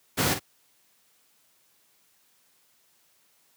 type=noise with echo; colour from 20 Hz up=pink; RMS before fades=-24 dBFS; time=0.17-0.35 s; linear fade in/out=20 ms; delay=48 ms; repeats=1; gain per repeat=-9 dB; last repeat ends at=0.398 s; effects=white hiss -65 dBFS RMS until 3.56 s + high-pass 100 Hz 12 dB/octave